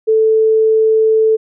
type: tone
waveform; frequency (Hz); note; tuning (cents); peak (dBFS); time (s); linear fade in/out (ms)
sine; 440; A4; 0; -8; 0.07-1.37; 20
effects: none